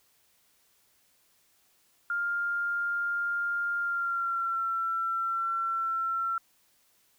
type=tone with pitch glide; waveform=sine; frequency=1402 to 1350.3 Hz; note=F6 to E6; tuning=+6 to +41 cents; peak=-27 dBFS; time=2.1-6.38 s; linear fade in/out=2 ms; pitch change=-65 cents; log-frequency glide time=3.79-4.61 s; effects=white hiss -67 dBFS RMS until 7.18 s